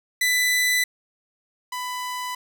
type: tone pair in turn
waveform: sawtooth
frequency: 1994 / 997 Hz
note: B6 / B5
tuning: +16 / +16 cents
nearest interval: octave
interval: 1200 cents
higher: first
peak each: -15 / -24 dBFS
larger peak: first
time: 0.21-0.84 / 1.72-2.35 s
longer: neither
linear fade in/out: 5 ms
effects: none